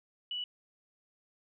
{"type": "tone", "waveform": "sine", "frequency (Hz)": 2951, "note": "F#7", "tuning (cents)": -5, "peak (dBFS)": -34, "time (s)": [0.31, 0.44], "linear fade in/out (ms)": 2, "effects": []}